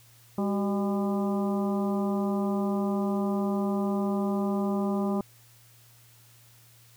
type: harmonic tone with a mistuned harmonic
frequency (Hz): 201.5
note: G3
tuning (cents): +48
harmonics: 1 / 2 / 3 / 4 / 5 / 6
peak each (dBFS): -26 / -32 / -36 / -38 / -40 / -42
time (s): 0.38-5.21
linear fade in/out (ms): 2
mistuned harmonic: 2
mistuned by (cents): -87
effects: added 117 Hz sine -57 dBFS peak until 6.96 s + white hiss -58 dBFS RMS until 6.96 s